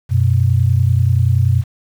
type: tone pair together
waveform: sine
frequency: 92.85 / 123.3 Hz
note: F#2 / B2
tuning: +7 / -2 cents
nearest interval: perfect fourth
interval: 491 cents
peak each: -13 dBFS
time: 0.09-1.64 s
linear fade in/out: 50 ms
effects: 7-bit